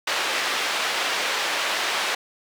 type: band-pass noise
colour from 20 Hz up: white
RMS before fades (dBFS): -25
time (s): 0.07-2.15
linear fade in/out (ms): 5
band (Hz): 480 to 3300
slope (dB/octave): 12
effects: none